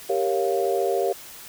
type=chord; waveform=sine; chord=G half-diminished seventh; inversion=none; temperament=equal; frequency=392 / 466.2 / 554.4 / 698.5 Hz; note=G4 / Bb4 / Db5 / F5; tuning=0 / 0 / 0 / 0 cents; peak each=-24 / -26 / -27 / -27 dBFS; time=0.09-1.13 s; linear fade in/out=10 ms; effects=white hiss -42 dBFS RMS until 1.48 s